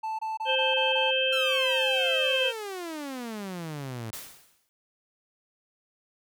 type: tone bursts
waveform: triangle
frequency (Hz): 880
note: A5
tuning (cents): 0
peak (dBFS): -27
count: 6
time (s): 0.03-1.11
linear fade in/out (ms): 10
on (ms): 160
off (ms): 24
type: harmonic tone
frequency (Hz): 523.3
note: C5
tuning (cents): 0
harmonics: 1 / 3 / 5 / 6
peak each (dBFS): -27 / -34 / -28 / -27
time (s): 0.45-2.53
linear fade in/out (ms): 50
type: exponential sweep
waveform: sawtooth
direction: down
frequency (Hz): 1389 to 107.3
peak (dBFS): -30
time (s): 1.32-4.11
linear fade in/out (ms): 10
type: noise with exponential decay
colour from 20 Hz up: white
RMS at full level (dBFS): -36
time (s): 4.13-4.69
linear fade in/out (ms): 0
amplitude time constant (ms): 120
effects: none